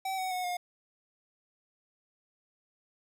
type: tone with pitch steps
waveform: square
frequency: 766 / 748.5 / 731.4 / 714.7 Hz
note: G5 / F#5 / F#5 / F5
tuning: -40 / +20 / -20 / +40 cents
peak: -32 dBFS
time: 0.05-0.57 s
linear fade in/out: 5 ms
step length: 130 ms
effects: none